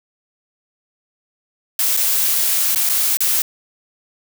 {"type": "noise with dropouts", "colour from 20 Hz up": "blue", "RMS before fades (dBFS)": -17, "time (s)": [1.79, 3.42], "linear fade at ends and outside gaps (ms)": 2, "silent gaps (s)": [[1.967, 1.972], [2.749, 2.758], [2.891, 2.896], [3.171, 3.205]], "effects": []}